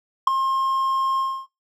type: tone with ADSR envelope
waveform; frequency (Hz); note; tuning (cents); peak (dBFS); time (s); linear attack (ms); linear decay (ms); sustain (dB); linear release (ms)
triangle; 1067; C6; +34; -6; 0.27-1.47; 6; 4; -11; 280
effects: noise-tail reverb RT60 0.2 s tail -17 dB re dry